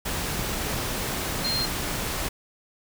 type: tone in noise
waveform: sine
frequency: 4192 Hz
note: C8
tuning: 2 cents sharp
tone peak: -25 dBFS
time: 1.44-1.66 s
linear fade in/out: 10 ms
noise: pink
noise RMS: -29 dBFS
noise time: 0.05-2.29 s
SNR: +1 dB
effects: none